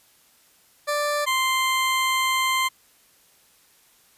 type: tone pair in turn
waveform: 20% pulse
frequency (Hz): 588 / 1045.5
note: D5 / C6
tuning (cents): +2 / -2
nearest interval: minor seventh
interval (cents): 996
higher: second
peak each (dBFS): -17 / -15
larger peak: second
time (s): 0.87-1.26 / 1.26-2.69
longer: second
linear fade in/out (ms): 20
effects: white hiss -58 dBFS RMS until 4.17 s + resampled to 32000 Hz

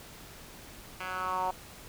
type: tone with band-pass filter sweep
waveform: 10% pulse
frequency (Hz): 185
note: F#3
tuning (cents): 0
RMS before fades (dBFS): -33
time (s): 1-1.51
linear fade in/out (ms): 5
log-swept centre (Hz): 1900 to 820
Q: 3.9
effects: pink hiss -49 dBFS RMS until 1.88 s

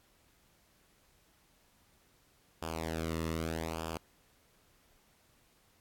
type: tone with flanger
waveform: sawtooth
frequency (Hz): 81.2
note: E2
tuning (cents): -26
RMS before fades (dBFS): -37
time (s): 2.62-3.97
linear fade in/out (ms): 0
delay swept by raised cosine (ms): 0.49 to 1.3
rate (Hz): 0.81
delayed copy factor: -0.8
effects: pink hiss -68 dBFS RMS until 5.8 s + AAC 64 kbps

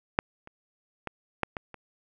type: clicks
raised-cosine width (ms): 0.5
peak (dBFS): -6 / -30 / -18 / -10 / -18 / -27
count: 6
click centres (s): 0.189 / 0.474 / 1.073 / 1.433 / 1.568 / 1.743
effects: none

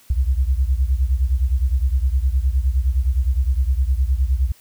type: beating tone pair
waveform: sine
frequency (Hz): 61.74 / 71.44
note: B1 / D2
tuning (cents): 0 / -47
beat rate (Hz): 9.7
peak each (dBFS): -17 / -20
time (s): 0.1-4.52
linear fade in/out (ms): 5
effects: white hiss -52 dBFS RMS until 4.6 s

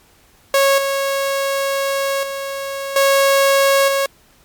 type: tone with level steps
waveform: sawtooth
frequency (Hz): 550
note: C#5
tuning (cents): -14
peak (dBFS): -7 / -13 / -19 / -7 / -11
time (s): 0.54-4.06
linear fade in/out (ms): 2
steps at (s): 0.78 / 2.23 / 2.96 / 3.88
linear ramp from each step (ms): 2
effects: pink hiss -52 dBFS RMS until 4.44 s + MP3 96 kbps

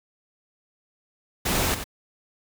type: noise with echo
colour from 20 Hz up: pink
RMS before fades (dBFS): -24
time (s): 1.45-1.75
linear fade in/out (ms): 10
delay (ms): 92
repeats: 1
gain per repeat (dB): -9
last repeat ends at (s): 1.842
effects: none

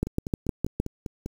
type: two click trains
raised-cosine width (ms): 3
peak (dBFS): -11 / -19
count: 6 / 7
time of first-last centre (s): 0.03-0.8 / 0.07-1.26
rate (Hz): 6.49 / 5.04
effects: 7-bit

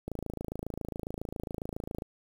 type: click train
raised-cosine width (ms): 2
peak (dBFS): -22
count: 54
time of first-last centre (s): 0.08-2.021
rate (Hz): 27.3
effects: 8-bit

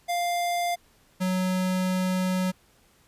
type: tone pair in turn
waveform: square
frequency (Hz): 698.5 / 185.01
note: F5 / F#3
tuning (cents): 0 / 0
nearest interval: octave + major seventh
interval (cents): 2300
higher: first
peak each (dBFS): -25 / -24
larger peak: second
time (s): 0.08-0.76 / 1.2-2.52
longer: second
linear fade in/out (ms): 20
effects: pink hiss -61 dBFS RMS until 3.07 s + resampled to 32000 Hz

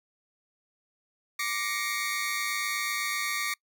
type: tone cluster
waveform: sawtooth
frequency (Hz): 1174 / 1875 / 2141 / 2249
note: D6 / A#6 / C7 / C#7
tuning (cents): -1 / +10 / +39 / +24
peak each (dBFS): -31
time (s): 1.39-3.54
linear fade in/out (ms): 5
effects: noise-tail reverb RT60 0.1 s tail -25 dB re dry

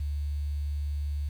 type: tone with quantisation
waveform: sine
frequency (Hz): 72.7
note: D2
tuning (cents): -17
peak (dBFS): -28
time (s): 0-1.29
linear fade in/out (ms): 5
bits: 9
effects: none

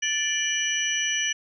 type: tone cluster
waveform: sine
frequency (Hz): 1753 / 2351 / 2917 / 3081 / 5900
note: A6 / D7 / F#7 / G7 / F#8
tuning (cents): -7 / +1 / -25 / -31 / -6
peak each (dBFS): -29 / -30 / -29 / -34 / -28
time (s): 0.02-1.33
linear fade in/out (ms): 10
effects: none

